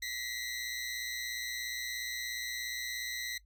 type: tone pair together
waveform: 20% pulse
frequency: 1933 / 2050 Hz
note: B6 / C7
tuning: -38 / -36 cents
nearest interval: minor second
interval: 102 cents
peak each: -34 / -34 dBFS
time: 0.02-3.38 s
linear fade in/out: 5 ms
effects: noise-tail reverb RT60 0.1 s tail -20 dB re dry + added 50 Hz sine -60 dBFS peak until 3.45 s